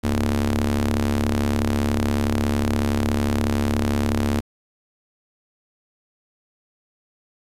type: ring-modulated tone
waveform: sawtooth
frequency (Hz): 70.8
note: C#2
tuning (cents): +37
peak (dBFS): -12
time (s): 0.03-4.41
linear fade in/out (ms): 20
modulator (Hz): 160
effects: resampled to 32000 Hz + 8-bit